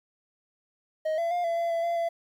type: tone with pitch steps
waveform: triangle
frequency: 627 / 675 / 705 / 674 / 679 / 670 / 683 / 675 Hz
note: D#5 / E5 / F5 / E5 / F5 / E5 / F5 / E5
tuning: +13 / +41 / +16 / +38 / -49 / +28 / -39 / +41 cents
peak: -23 dBFS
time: 1.05-2.09 s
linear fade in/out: 10 ms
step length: 130 ms
effects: 10-bit

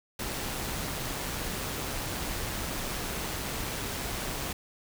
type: noise with amplitude modulation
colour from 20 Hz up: pink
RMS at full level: -33 dBFS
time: 0.19-4.53 s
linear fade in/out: 5 ms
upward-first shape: sine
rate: 133 Hz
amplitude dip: 25%
effects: none

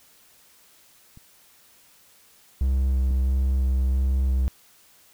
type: clicks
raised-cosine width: 5 ms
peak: -34 / -25 dBFS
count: 2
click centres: 1.174 / 3.108 s
type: tone with vibrato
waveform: triangle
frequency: 65.41 Hz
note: C2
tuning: in tune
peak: -17 dBFS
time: 2.61-4.48 s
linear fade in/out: 0 ms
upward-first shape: square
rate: 1.5 Hz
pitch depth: 13 cents each way
effects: white hiss -56 dBFS RMS until 5.13 s

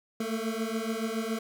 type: beating tone pair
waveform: 25% pulse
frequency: 220 / 227.1 Hz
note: A3 / A#3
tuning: 0 / -45 cents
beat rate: 7.1 Hz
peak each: -29 dBFS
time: 0.2-1.39 s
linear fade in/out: 5 ms
effects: none

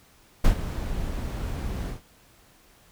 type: noise with ADSR envelope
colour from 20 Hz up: brown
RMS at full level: -17 dBFS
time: 0.44-2.01 s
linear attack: 9 ms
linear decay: 96 ms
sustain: -13 dB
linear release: 120 ms
effects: pink hiss -57 dBFS RMS until 2.91 s

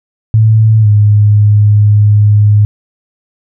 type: tone with pitch glide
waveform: sine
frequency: 110 to 104.43 Hz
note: A2 to G#2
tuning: 0 to +10 cents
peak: -3 dBFS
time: 0.34-2.65 s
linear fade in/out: 0 ms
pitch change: -90 cents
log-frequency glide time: 0.81-0.87 s
effects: none

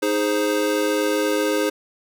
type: chord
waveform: square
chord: Ab major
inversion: second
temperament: equal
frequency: 311.1 / 415.3 / 523.3 Hz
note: Eb4 / Ab4 / C5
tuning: 0 / 0 / 0 cents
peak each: -24 dBFS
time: 0.02-1.7 s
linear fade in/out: 10 ms
effects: none

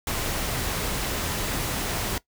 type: noise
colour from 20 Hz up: pink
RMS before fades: -28 dBFS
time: 0.07-2.18 s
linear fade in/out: 2 ms
effects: noise-tail reverb RT60 0.1 s tail -19 dB re dry

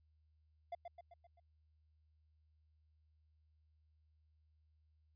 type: tone with echo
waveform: triangle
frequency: 692 Hz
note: F5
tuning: 16 cents flat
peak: -39 dBFS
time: 0.72-0.75 s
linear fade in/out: 5 ms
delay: 130 ms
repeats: 5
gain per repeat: -5 dB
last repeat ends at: 1.4 s
effects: added 77 Hz sine -70 dBFS peak until 5.15 s + resampled to 11025 Hz

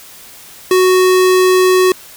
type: tone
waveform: square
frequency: 370 Hz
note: F#4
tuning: in tune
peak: -8 dBFS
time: 0.71-1.92 s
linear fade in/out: 2 ms
effects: white hiss -37 dBFS RMS until 2.16 s

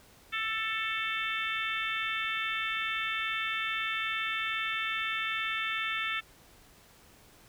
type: harmonic tone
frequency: 442.4 Hz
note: A4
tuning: 9 cents sharp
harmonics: 3 / 4 / 5 / 6 / 7 / 8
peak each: -36 / -36 / -36 / -37 / -42 / -39 dBFS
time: 0.32-6.21 s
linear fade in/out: 20 ms
effects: pink hiss -58 dBFS RMS until 7.48 s

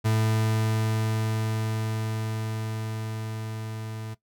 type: tone with level ramp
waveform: 40% pulse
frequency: 110 Hz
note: A2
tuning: in tune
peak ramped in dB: -20 to -33 dBFS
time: 0.04-4.15 s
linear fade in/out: 20 ms
effects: noise-tail reverb RT60 0.1 s tail -17 dB re dry

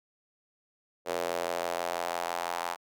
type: tone with high-pass filter sweep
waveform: square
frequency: 43.02 Hz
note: F1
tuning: 25 cents flat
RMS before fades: -33 dBFS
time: 1.05-2.77 s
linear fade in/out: 50 ms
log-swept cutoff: 510 to 860 Hz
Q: 2.5
effects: none

